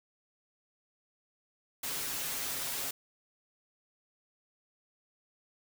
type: noise with comb filter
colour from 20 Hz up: white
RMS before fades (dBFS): -36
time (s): 1.83-2.91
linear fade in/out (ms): 5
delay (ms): 7.3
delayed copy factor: +0.7
effects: none